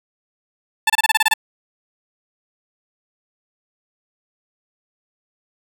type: tone bursts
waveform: 15% pulse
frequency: 880 Hz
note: A5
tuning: in tune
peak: -6 dBFS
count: 9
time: 0.87-1.338 s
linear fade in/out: 5 ms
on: 28 ms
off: 27 ms
effects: none